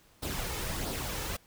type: noise with flanger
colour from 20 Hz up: pink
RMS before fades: -35 dBFS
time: 0.22-1.37 s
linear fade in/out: 10 ms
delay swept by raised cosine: 0.21 to 2.31 ms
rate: 1.5 Hz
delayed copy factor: +0.5
effects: pink hiss -62 dBFS RMS until 1.46 s